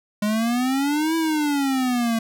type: exponential two-way sweep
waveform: square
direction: up then down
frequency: 205.9 to 329.6 to 223.8 Hz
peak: -20 dBFS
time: 0.22-2.19 s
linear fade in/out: 5 ms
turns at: 1.16 s
effects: none